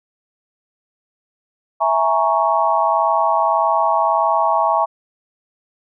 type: chord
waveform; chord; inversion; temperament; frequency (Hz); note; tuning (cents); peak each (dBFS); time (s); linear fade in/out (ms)
sine; A# half-diminished seventh; second; equal; 659.3 / 830.6 / 932.3 / 1108.7; E5 / G#5 / A#5 / C#6; 0 / 0 / 0 / 0; -19; 1.8-4.86; 20
effects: none